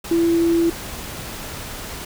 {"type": "tone in noise", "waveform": "sine", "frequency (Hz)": 335.6, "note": "E4", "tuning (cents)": 31, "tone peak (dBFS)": -14, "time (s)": [0.11, 0.7], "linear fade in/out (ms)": 5, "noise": "pink", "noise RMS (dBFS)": -32, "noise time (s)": [0.04, 2.05], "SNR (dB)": 15, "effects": []}